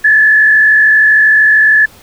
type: tone with frequency modulation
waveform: sine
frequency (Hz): 1728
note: A6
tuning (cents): -32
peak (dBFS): -4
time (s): 0.04-1.86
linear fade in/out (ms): 10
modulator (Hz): 47.1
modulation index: 0.83
effects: pink hiss -40 dBFS RMS until 2.02 s